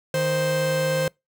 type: tone pair together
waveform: 45% pulse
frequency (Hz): 155.56 / 523.2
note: D#3 / C5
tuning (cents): 0 / 0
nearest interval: octave + major sixth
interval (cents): 2100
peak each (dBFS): -26 / -22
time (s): 0.14-1.08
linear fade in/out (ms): 2
effects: noise-tail reverb RT60 0.2 s tail -25 dB re dry